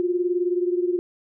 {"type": "beating tone pair", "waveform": "sine", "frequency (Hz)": [352.1, 371.1], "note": ["F4", "F#4"], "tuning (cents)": [14, 5], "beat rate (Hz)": 19, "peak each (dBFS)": [-21, -26], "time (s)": [0, 0.99], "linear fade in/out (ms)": 0, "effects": []}